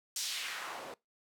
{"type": "noise with band-pass filter sweep", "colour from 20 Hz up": "white", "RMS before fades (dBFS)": -40, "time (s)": [0.16, 0.94], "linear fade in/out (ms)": 2, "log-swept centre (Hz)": [6300, 450], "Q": 1.4, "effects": ["noise-tail reverb RT60 0.2 s tail -23 dB re dry"]}